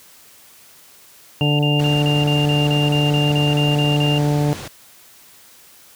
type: harmonic tone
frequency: 146.83 Hz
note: D3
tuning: in tune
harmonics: 1 / 2 / 3 / 4 / 5 / 6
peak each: -16 / -22 / -26 / -28 / -30 / -32 dBFS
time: 1.41-4.53 s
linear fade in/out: 0 ms
type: tone bursts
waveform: sine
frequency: 2798 Hz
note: F7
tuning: 3 cents sharp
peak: -21 dBFS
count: 13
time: 1.41-4.182 s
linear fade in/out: 2 ms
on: 180 ms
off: 36 ms
type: low-pass noise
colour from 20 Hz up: pink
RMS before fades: -32 dBFS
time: 1.79-4.68 s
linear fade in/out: 5 ms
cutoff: 8600 Hz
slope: 12 dB/octave
effects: white hiss -47 dBFS RMS until 5.95 s + high-pass 60 Hz 12 dB/octave